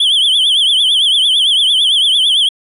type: tone with vibrato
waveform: triangle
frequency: 3242 Hz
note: G#7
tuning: 42 cents flat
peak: -7 dBFS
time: 0-2.49 s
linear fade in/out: 5 ms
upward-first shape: triangle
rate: 8.9 Hz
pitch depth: 160 cents each way
effects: resampled to 32000 Hz